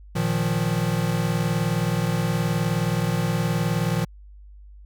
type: chord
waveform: square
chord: Bb suspended fourth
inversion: none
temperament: equal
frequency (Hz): 116.54 / 155.56 / 174.61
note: Bb2 / Eb3 / F3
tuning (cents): 0 / 0 / 0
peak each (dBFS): -27 / -26 / -26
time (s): 0.15-4.05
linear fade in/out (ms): 10
effects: added 50 Hz sine -42 dBFS peak until 4.85 s